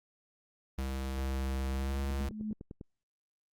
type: tone with pitch glide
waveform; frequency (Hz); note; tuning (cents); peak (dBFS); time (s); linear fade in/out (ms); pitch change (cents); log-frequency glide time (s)
square; 66.5 to 68.49; C2 to C#2; +29 to -20; -32; 0.78-2.29; 5; +51; 1.72-2.01
type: tone with exponential growth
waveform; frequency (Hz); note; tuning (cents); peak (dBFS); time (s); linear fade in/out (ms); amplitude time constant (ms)
sine; 214.2; A3; -46; -31; 1.7-2.53; 2; 180
type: click train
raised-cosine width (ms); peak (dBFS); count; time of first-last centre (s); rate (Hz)
3; -31; 8; 2.11-2.811; 9.98
effects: Opus 32 kbps